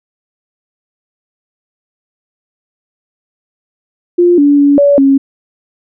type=tone with pitch steps; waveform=sine; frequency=350.8 / 287.3 / 284.8 / 570 / 273.5 Hz; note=F4 / D4 / C#4 / C#5 / C#4; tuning=+8 / -38 / +47 / +48 / -23 cents; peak=-4 dBFS; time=4.18-5.18 s; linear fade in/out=10 ms; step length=200 ms; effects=none